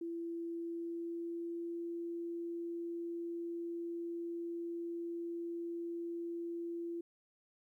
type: tone with pitch glide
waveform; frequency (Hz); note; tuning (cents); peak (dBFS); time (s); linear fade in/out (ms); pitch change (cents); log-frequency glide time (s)
sine; 336.5 to 340; E4 to F4; +36 to -46; -38; 0.01-7.01; 5; +18; 0.53-1.78
effects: 13-bit